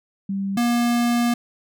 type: tone pair in turn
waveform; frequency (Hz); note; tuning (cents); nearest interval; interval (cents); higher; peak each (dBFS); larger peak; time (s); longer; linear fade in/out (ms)
sine / square; 196 / 238.4; G3 / A#3; 0 / +39; minor third; 339; second; -22 / -18; second; 0.29-0.57 / 0.57-1.34; second; 5
effects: none